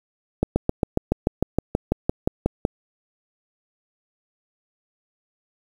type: slowing click train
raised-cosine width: 2 ms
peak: -5 dBFS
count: 15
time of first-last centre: 0.43-2.651 s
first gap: 130 ms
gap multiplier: 1.03
effects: 7-bit